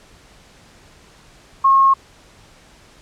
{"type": "tone", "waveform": "sine", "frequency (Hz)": 1083, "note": "C#6", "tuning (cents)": -41, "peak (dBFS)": -9, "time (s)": [1.64, 1.94], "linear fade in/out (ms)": 10, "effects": ["pink hiss -48 dBFS RMS until 3.01 s", "low-pass 8000 Hz 12 dB/octave"]}